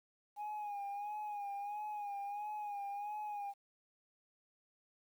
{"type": "tone with vibrato", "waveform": "sine", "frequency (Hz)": 823, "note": "G#5", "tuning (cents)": -16, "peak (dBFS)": -37, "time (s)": [0.36, 3.54], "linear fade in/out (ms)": 50, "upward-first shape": "sine", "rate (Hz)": 1.5, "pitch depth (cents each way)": 48, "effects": ["tanh soft clip ceiling -38 dBFS", "11-bit"]}